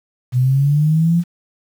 sine linear sweep, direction up, 122.6 to 174.61 Hz, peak -11 dBFS, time 0.32-1.24 s, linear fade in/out 50 ms, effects 7-bit

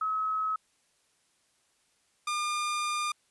sine / sawtooth tone pair in turn, 1283 / 1205.9 Hz, E6 / D6, -47 / +45 cents, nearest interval minor second, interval 108 cents, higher first, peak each -27 / -25 dBFS, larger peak second, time 0.01-0.56 / 2.27-3.12 s, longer second, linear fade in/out 5 ms, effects white hiss -70 dBFS RMS until 3.3 s + resampled to 24000 Hz

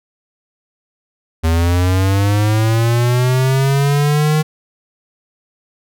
square linear sweep, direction up, 80.2 to 155.56 Hz, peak -12 dBFS, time 1.43-4.43 s, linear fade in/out 20 ms, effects none

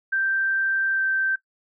sine tone with pitch glide, 1568 to 1558.1 Hz, G6 to G6, 0 to -11 cents, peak -20 dBFS, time 0.12-1.36 s, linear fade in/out 10 ms, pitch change -11 cents, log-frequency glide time 0.94-1.01 s, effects noise-tail reverb RT60 0.1 s tail -17 dB re dry

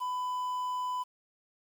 triangle tone with quantisation, 1000 Hz, B5, 21 cents sharp, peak -29 dBFS, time 0-1.04 s, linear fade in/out 20 ms, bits 9, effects none

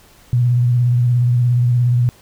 sine tone with vibrato, 122.1 Hz, B2, 19 cents flat, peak -11 dBFS, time 0.33-2.09 s, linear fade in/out 0 ms, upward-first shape sine, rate 17 Hz, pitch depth 36 cents each way, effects pink hiss -48 dBFS RMS until 2.21 s

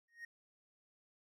triangle tone with exponential growth, 1864.7 Hz, A#6, in tune, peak -40 dBFS, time 0.08-0.25 s, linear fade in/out 5 ms, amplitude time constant 36 ms, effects tanh soft clip ceiling -37 dBFS

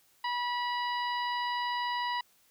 harmonic tone with a mistuned harmonic, 973 Hz, B5, 26 cents flat, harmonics 1 / 2 / 3 / 4 / 5, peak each -31 / -37 / -41 / -43 / -45 dBFS, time 0.24-2.21 s, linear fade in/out 5 ms, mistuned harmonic 4, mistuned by +20 cents, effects white hiss -66 dBFS RMS until 2.5 s

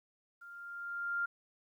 sine tone with level ramp, 1396.9 Hz, F6, in tune, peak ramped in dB -49 to -30 dBFS, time 0.41-1.26 s, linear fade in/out 10 ms, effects 12-bit

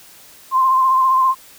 sine tone with vibrato, 1046.5 Hz, C6, in tune, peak -11 dBFS, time 0.51-1.35 s, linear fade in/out 50 ms, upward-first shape triangle, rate 15 Hz, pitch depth 38 cents each way, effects white hiss -44 dBFS RMS until 1.58 s

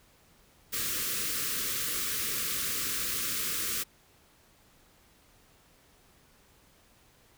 white band-stop noise, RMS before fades -32 dBFS, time 0.72-3.84 s, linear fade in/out 20 ms, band 530 to 1100 Hz, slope 96 dB/octave, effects pink hiss -62 dBFS RMS until 7.37 s

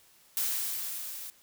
blue noise with level ramp, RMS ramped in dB -29 to -42 dBFS, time 0.37-1.3 s, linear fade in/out 0 ms, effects white hiss -61 dBFS RMS until 1.42 s

